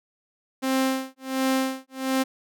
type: tone with tremolo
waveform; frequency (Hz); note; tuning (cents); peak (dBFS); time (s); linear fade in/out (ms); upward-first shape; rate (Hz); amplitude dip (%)
sawtooth; 263.8; C4; +14; -16; 0.62-2.24; 20; sine; 1.4; 100
effects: none